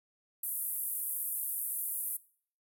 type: band-pass noise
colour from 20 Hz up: pink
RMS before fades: -36 dBFS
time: 0.43-2.17 s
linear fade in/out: 5 ms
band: 10000 to 15000 Hz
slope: 48 dB/octave
effects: noise-tail reverb RT60 0.5 s tail -20 dB re dry